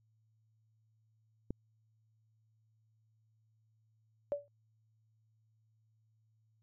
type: click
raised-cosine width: 3 ms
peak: -25 dBFS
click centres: 1.506 s
type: tone with exponential decay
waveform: sine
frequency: 575 Hz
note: D5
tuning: 37 cents flat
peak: -28 dBFS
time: 4.32-4.48 s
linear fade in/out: 0 ms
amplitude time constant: 34 ms
effects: added 110 Hz sine -70 dBFS peak until 6.62 s